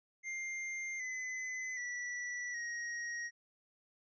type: tone with pitch steps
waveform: square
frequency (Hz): 2100 / 2026 / 1954.8 / 1886.1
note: C7 / B6 / B6 / A#6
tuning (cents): +6 / +44 / -18 / +20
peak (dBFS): -39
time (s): 0.23-3.31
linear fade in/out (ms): 50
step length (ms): 770
effects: resampled to 16000 Hz